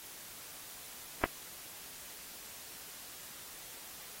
clicks, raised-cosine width 0.5 ms, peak -12 dBFS, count 2, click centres 1.238 / 1.241 s, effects white hiss -49 dBFS RMS until 4.2 s + AAC 48 kbps

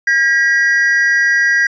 triangle tone pair together, 1620 / 1926.5 Hz, G#6 / B6, -43 / -44 cents, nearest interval minor third, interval 299 cents, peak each -11 dBFS, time 0.07-1.67 s, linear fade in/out 5 ms, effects resampled to 16000 Hz

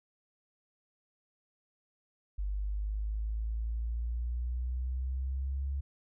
sine exponential sweep, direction up, 49.06 to 69.5 Hz, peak -31 dBFS, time 2.38-5.81 s, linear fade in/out 10 ms, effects none

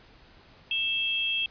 sine tone pair together, 2653 / 3245 Hz, E7 / G#7, +10 / -41 cents, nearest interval minor third, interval 349 cents, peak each -28 dBFS, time 0.71-1.46 s, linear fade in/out 2 ms, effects pink hiss -55 dBFS RMS until 1.5 s + resampled to 11025 Hz

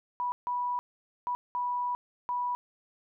sine tone bursts at uneven times, 980 Hz, B5, 14 cents flat, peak -28 dBFS, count 5, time 0.2-0.32 / 0.47-0.79 / 1.27-1.35 / 1.55-1.95 / 2.29-2.55 s, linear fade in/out 0 ms, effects none

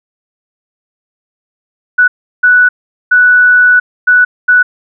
sine tone bursts at uneven times, 1480 Hz, F#6, in tune, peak -3 dBFS, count 5, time 1.98-2.08 / 2.43-2.69 / 3.11-3.8 / 4.07-4.25 / 4.48-4.63 s, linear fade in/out 10 ms, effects none

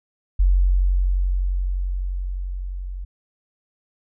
sine tone with level ramp, 45.81 Hz, F#1, 17 cents flat, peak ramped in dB -12 to -28 dBFS, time 0.39-3.05 s, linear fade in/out 10 ms, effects none

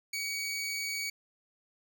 20% pulse tone, 2258 Hz, C#7, 31 cents sharp, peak -28 dBFS, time 0.13-1.1 s, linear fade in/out 5 ms, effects none

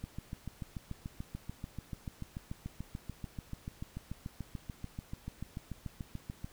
click train, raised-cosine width 5 ms, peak -27 dBFS, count 45, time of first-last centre 0.04-6.445 s, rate 6.87 Hz, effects pink hiss -59 dBFS RMS until 6.52 s

